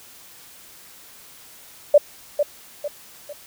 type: tone with echo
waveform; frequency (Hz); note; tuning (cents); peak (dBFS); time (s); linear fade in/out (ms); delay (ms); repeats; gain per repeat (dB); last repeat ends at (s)
sine; 585; D5; -7; -7; 1.94-1.98; 5; 450; 3; -8; 3.33
effects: white hiss -46 dBFS RMS until 3.46 s